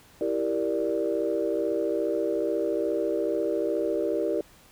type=chord; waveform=sine; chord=E half-diminished seventh; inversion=none; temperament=equal; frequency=329.6 / 392 / 466.2 / 587.3 Hz; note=E4 / G4 / Bb4 / D5; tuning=0 / 0 / 0 / 0 cents; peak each=-29 dBFS; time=0.21-4.41 s; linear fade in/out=2 ms; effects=tanh soft clip ceiling -15 dBFS + pink hiss -55 dBFS RMS until 4.71 s